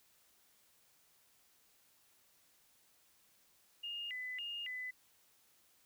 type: tone with vibrato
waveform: sine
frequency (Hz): 2385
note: D7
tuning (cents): +26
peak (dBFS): -40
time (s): 3.83-4.91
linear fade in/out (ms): 10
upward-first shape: square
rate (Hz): 1.8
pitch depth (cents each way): 300
effects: white hiss -70 dBFS RMS until 5.85 s